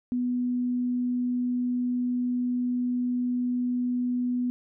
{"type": "tone", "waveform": "sine", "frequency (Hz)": 246.9, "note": "B3", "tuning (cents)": 0, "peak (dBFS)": -24, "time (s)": [0.12, 4.5], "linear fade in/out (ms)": 0, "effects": []}